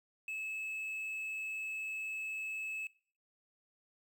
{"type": "tone with quantisation", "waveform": "triangle", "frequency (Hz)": 2598, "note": "E7", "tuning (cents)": -26, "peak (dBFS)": -36, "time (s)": [0.28, 2.87], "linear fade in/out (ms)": 2, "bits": 10, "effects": ["noise-tail reverb RT60 0.5 s tail -21 dB re dry"]}